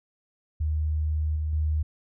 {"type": "tone with level steps", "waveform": "sine", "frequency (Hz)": 77, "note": "D#2", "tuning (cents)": -17, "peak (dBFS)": [-23, -25, -22], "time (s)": [0.6, 1.83], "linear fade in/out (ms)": 10, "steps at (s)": [1.36, 1.53], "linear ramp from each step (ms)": 2, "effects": []}